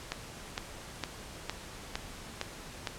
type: click train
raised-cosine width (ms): 0.2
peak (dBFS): -15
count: 7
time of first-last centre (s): 0.12-2.872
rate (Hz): 2.18
effects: pink hiss -46 dBFS RMS until 2.98 s + low-pass 10000 Hz 12 dB/octave